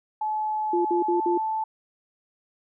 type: tone with pitch glide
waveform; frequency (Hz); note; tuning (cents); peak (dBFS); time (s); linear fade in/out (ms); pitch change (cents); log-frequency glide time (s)
sine; 859 to 876.5; A5 to A5; -42 to -7; -24; 0.21-1.64; 5; +35; 1.1-1.17
type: tone bursts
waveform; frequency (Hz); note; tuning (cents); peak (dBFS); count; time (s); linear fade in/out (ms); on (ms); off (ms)
sine; 349.2; F4; 0; -21; 4; 0.73-1.378; 5; 120; 56
effects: none